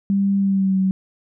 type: tone with pitch glide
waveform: sine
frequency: 197.6 to 189.77 Hz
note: G3 to F#3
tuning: +14 to +44 cents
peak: -15 dBFS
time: 0.1-0.91 s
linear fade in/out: 0 ms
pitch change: -70 cents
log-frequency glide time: 0.38-0.79 s
effects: none